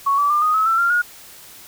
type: tone with pitch steps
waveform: sine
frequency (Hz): 1111 / 1152.8 / 1196.3 / 1241.3 / 1288.1 / 1336.6 / 1386.9 / 1439.1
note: C#6 / D6 / D6 / D#6 / E6 / E6 / F6 / F#6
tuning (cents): +4 / -33 / +32 / -4 / -40 / +24 / -12 / -48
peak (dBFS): -14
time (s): 0.06-1.02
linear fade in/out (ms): 10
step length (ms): 120
effects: white hiss -42 dBFS RMS until 1.67 s